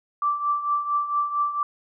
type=tone with tremolo; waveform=sine; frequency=1169 Hz; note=D6; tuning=8 cents flat; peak=-18 dBFS; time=0.22-1.63 s; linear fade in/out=2 ms; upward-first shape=triangle; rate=4.4 Hz; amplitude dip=75%; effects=none